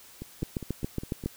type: two click trains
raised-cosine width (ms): 3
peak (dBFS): -16 / -24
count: 7 / 6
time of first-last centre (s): 0.43-1.26 / 0.22-1.238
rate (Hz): 7.23 / 4.91
effects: white hiss -52 dBFS RMS until 1.36 s